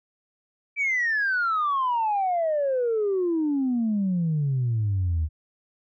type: exponential sweep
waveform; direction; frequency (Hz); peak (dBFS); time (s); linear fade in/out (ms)
sine; down; 2338 to 75.4; -20; 0.76-5.29; 50
effects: tanh soft clip ceiling -18 dBFS